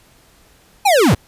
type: linear sweep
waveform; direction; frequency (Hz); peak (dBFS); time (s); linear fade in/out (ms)
square; down; 857 to 61.74; -10; 0.85-1.15; 10
effects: pink hiss -51 dBFS RMS until 1.27 s + resampled to 32000 Hz